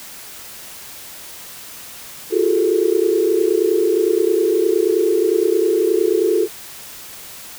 sine tone cluster, 344.3 / 374.7 / 417.8 / 446.6 Hz, F4 / F#4 / G#4 / A4, -25 / +22 / +10 / +26 cents, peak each -19 dBFS, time 2.3-6.48 s, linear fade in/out 50 ms, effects white hiss -36 dBFS RMS until 7.58 s

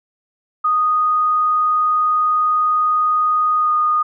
sine tone with pitch glide, 1240 to 1229.3 Hz, D#6 to D#6, -6 to -21 cents, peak -13 dBFS, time 0.64-4.03 s, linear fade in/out 10 ms, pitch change -15 cents, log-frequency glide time 3.59-3.71 s, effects none

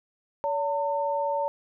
sine tone pair together, 570 / 904.9 Hz, C#5 / A5, +48 / +48 cents, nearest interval minor sixth, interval 800 cents, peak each -27 dBFS, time 0.44-1.48 s, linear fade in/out 0 ms, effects none

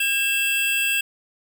square tone cluster, 1621 / 2677 / 3280 Hz, G#6 / E7 / G#7, -42 / +26 / -22 cents, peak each -30 / -21 / -29 dBFS, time 0-1.01 s, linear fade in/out 5 ms, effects none

